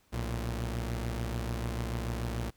sawtooth tone pair together, 60.8 / 114.78 Hz, B1 / A#2, -26 / -26 cents, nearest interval major seventh, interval 1100 cents, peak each -30 / -32 dBFS, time 0.12-2.51 s, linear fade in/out 20 ms, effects pink hiss -68 dBFS RMS until 2.56 s

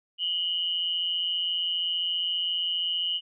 sine tone pair together, 2898 / 3073 Hz, F#7 / G7, -37 / -35 cents, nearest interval minor second, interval 102 cents, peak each -27 / -30 dBFS, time 0.18-3.21 s, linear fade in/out 50 ms, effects none

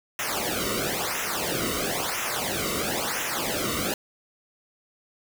pink noise with flanger, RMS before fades -28 dBFS, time 0.19-3.94 s, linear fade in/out 2 ms, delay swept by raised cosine 0.22 to 1.22 ms, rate 0.99 Hz, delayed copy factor -0.95, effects none

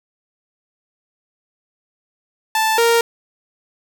sawtooth tone pair in turn, 880 / 465.1 Hz, A5 / A#4, 0 / -4 cents, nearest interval major seventh, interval 1104 cents, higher first, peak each -11 / -8 dBFS, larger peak second, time 2.55-2.78 / 2.78-3.01 s, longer neither, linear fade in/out 2 ms, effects none

